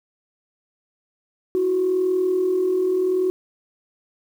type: tone pair together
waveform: sine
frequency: 329.3 / 370 Hz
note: E4 / F#4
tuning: -2 / 0 cents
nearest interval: major second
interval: 202 cents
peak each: -27 / -17 dBFS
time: 1.55-3.3 s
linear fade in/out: 0 ms
effects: tanh soft clip ceiling -12 dBFS + 8-bit